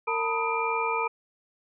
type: tone cluster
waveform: sine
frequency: 457.7 / 897 / 979 / 1254 / 2377 Hz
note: A#4 / A5 / B5 / D#6 / D7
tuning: -32 / +33 / -15 / +13 / +20 cents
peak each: -31 dBFS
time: 0.07-1.08 s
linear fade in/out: 10 ms
effects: none